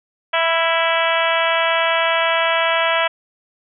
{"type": "harmonic tone with a mistuned harmonic", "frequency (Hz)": 329.6, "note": "E4", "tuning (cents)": 0, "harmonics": [2, 3, 4, 5, 6, 7, 8, 9, 10], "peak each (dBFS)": [-20, -22, -23, -24, -25, -25, -26, -27, -27], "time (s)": [0.33, 3.08], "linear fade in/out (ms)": 10, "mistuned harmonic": 4, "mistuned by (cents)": 16, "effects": []}